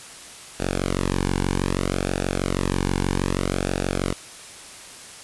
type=tone with flanger; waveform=sawtooth; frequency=46.25 Hz; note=F#1; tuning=in tune; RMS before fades=-24 dBFS; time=0.59-4.14 s; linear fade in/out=20 ms; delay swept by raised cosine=0.96 to 1.58 ms; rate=0.63 Hz; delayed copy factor=-0.9; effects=white hiss -41 dBFS RMS until 5.23 s + resampled to 24000 Hz